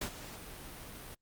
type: noise with ADSR envelope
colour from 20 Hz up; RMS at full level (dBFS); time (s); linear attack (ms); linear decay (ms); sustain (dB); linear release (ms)
pink; -35; 0.01-1.15; 7; 78; -12; 10
effects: Opus 48 kbps